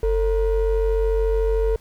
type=ring-modulated tone; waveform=triangle; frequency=246.8 Hz; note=B3; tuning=1 cent flat; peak=-12 dBFS; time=0.03-1.76 s; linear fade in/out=2 ms; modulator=200 Hz; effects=pink hiss -54 dBFS RMS until 1.8 s